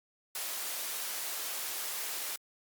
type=high-pass noise; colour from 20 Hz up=white; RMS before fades=-37 dBFS; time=0.35-2.36 s; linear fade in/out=2 ms; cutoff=450 Hz; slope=12 dB/octave; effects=Opus 48 kbps